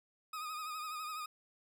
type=tone with vibrato; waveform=40% pulse; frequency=1244.5 Hz; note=D#6; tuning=in tune; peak=-39 dBFS; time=0.33-1.26 s; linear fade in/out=5 ms; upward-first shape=sine; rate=12 Hz; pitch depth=49 cents each way; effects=none